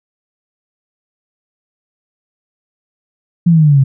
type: exponential sweep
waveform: sine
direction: down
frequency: 175 to 131.9 Hz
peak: -5 dBFS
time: 3.46-3.84 s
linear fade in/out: 10 ms
effects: none